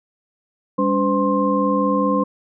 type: tone cluster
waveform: sine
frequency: 200.7 / 285.4 / 510 / 1056 Hz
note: G3 / D4 / C5 / C6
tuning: +41 / -49 / -44 / +16 cents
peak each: -21 dBFS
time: 0.78-2.24 s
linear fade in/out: 10 ms
effects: none